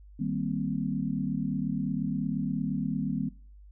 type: chord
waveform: sine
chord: C minor seventh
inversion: first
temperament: equal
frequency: 155.56 / 196 / 233.1 / 261.6 Hz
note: Eb3 / G3 / Bb3 / C4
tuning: 0 / 0 / 0 / 0 cents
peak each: -33 dBFS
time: 0.19-3.29 s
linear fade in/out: 10 ms
effects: noise-tail reverb RT60 0.4 s tail -20 dB re dry + added 50 Hz sine -48 dBFS peak until 3.71 s